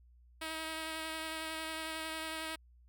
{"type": "tone with vibrato", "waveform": "5% pulse", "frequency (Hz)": 318.7, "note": "D#4", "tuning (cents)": 42, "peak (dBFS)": -27, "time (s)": [0.41, 2.56], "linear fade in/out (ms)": 10, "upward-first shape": "sine", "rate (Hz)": 11, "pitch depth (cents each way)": 14, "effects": ["added 60 Hz sine -59 dBFS peak until 2.88 s"]}